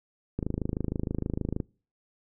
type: click train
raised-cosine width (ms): 3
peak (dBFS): -16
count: 33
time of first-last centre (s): 0.39-1.602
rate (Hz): 26.4
effects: noise-tail reverb RT60 0.4 s tail -25 dB re dry